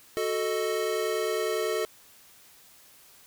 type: chord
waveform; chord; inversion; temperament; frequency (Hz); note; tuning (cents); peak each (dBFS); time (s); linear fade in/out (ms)
square; D# diminished; first; equal; 370 / 440 / 622.3; F#4 / A4 / D#5; 0 / 0 / 0; -33 / -29 / -34; 0.17-1.85; 0
effects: white hiss -55 dBFS RMS until 3.26 s